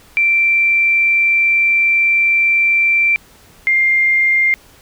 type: tone pair in turn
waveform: sine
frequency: 2349 / 2109 Hz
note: D7 / C7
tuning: 0 / +13 cents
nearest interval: major second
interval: 187 cents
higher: first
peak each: -10 dBFS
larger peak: neither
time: 0.17-3.16 / 3.67-4.54 s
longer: first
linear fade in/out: 0 ms
effects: pink hiss -46 dBFS RMS until 4.81 s